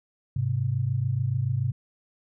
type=tone pair together; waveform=sine; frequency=103.83 / 130.82 Hz; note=G#2 / C3; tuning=0 / 0 cents; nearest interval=major third; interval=400 cents; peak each=-27 / -25 dBFS; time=0.36-1.72 s; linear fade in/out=5 ms; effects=none